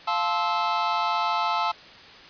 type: chord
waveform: square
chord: F major seventh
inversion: none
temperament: just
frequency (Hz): 698.5 / 873.1 / 1047.7 / 1309.6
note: F5 / A5 / C6 / E6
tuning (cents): 0 / -14 / +2 / -12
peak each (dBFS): -31 / -27 / -31 / -28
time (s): 0.07-1.72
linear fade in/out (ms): 10
effects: white hiss -46 dBFS RMS until 2.29 s + resampled to 11025 Hz